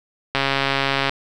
click train, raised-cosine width 0.3 ms, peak -3 dBFS, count 103, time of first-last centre 0.35-1.095 s, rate 137 Hz, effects none

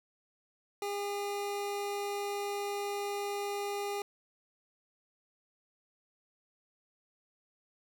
25% pulse tone, 405.4 Hz, G#4, 42 cents flat, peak -30 dBFS, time 0.82-4.02 s, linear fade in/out 2 ms, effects none

